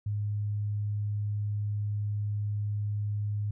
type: tone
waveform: sine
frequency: 103.83 Hz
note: G#2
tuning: in tune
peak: -28 dBFS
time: 0.06-3.51 s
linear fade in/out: 5 ms
effects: none